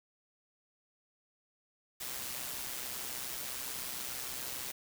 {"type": "noise with amplitude modulation", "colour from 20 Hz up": "white", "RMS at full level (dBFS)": -38, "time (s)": [2, 4.72], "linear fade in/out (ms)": 10, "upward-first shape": "sine", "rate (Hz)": 127, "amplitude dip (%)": 50, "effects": []}